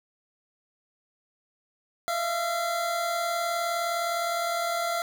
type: tone pair together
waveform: 25% pulse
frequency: 645.3 / 685 Hz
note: E5 / F5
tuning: -37 / -34 cents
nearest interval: minor second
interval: 103 cents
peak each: -32 / -23 dBFS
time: 2.08-5.02 s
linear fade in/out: 0 ms
effects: none